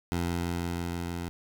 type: tone with level ramp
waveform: 15% pulse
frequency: 86.3 Hz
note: F2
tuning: 20 cents flat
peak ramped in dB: -21 to -27 dBFS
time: 0.12-1.29 s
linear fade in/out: 0 ms
effects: none